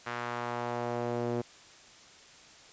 sawtooth tone with band-pass filter sweep, 120 Hz, B2, 49 cents flat, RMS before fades -34 dBFS, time 0.06-1.42 s, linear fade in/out 10 ms, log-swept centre 1500 to 400 Hz, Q 1.3, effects white hiss -54 dBFS RMS until 2.72 s + resampled to 16000 Hz

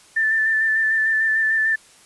sine tone with vibrato, 1769 Hz, A6, 9 cents sharp, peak -16 dBFS, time 0.16-1.76 s, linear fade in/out 10 ms, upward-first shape square, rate 6.7 Hz, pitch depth 18 cents each way, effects white hiss -50 dBFS RMS until 2.05 s + resampled to 24000 Hz

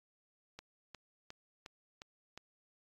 click train, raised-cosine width 0.2 ms, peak -30 dBFS, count 6, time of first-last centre 0.59-2.376 s, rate 2.8 Hz, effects AAC 32 kbps

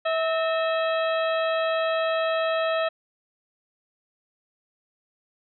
harmonic tone with a mistuned harmonic, 649 Hz, E5, 27 cents flat, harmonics 1 / 2 / 3 / 4 / 5 / 6, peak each -23 / -29 / -33 / -35 / -37 / -39 dBFS, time 0.05-2.89 s, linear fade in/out 10 ms, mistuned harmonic 3, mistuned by -110 cents, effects none

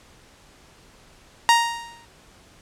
sawtooth tone with exponential decay, 934 Hz, A#5, 3 cents sharp, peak -7 dBFS, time 1.49-2.05 s, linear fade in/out 0 ms, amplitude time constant 120 ms, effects pink hiss -52 dBFS RMS until 2.61 s + low-pass 9000 Hz 12 dB/octave

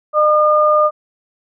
sine tone pair together, 606 / 1212 Hz, D#5 / D#6, -46 / -46 cents, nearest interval octave, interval 1200 cents, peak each -12 dBFS, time 0.13-0.91 s, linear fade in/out 50 ms, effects none

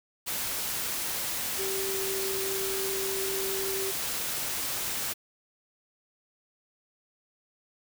sine tone in noise, 387.1 Hz, G4, 22 cents flat, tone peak -32 dBFS, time 1.58-3.92 s, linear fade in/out 20 ms, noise white, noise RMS -32 dBFS, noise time 0.26-5.14 s, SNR -3 dB, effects none

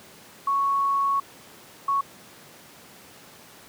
sine tone bursts at uneven times, 1108.7 Hz, C#6, in tune, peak -20 dBFS, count 2, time 0.47-1.2 / 1.88-2.01 s, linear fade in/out 5 ms, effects pink hiss -48 dBFS RMS until 3.68 s + high-pass 150 Hz 12 dB/octave

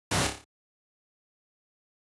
pink noise with echo, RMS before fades -26 dBFS, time 0.11-0.27 s, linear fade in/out 5 ms, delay 29 ms, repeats 6, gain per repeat -5 dB, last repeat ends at 0.444 s, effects high-pass 80 Hz 12 dB/octave + resampled to 24000 Hz

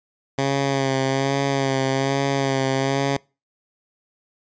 10% pulse tone with vibrato, 136 Hz, C#3, 33 cents flat, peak -11 dBFS, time 0.38-3.17 s, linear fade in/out 5 ms, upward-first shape sine, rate 1.2 Hz, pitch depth 33 cents each way, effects noise-tail reverb RT60 0.3 s tail -25 dB re dry + resampled to 16000 Hz

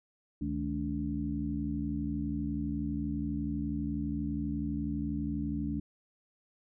harmonic tone with a mistuned harmonic, 72.2 Hz, D2, 29 cents flat, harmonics 1 / 2 / 3 / 4, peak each -38 / -38 / -36 / -35 dBFS, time 0.41-5.8 s, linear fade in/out 5 ms, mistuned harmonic 2, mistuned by +140 cents, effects none

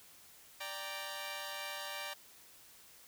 10% pulse chord, G minor, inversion second, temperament equal, 587.3 / 784 / 932.3 Hz, D5 / G5 / Bb5, 0 / 0 / 0 cents, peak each -36 / -38 / -37 dBFS, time 0.6-2.14 s, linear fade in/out 10 ms, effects white hiss -59 dBFS RMS until 3.07 s

